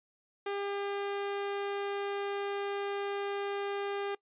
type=tone; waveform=sawtooth; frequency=401.4 Hz; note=G4; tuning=41 cents sharp; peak=-29 dBFS; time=0.46-4.15 s; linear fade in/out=5 ms; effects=noise-tail reverb RT60 0.1 s tail -22 dB re dry + resampled to 8000 Hz